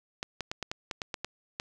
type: clicks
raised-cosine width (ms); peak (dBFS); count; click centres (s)
0.2; -16; 10; 0.229 / 0.407 / 0.515 / 0.627 / 0.715 / 0.912 / 1.018 / 1.142 / 1.246 / 1.599
effects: none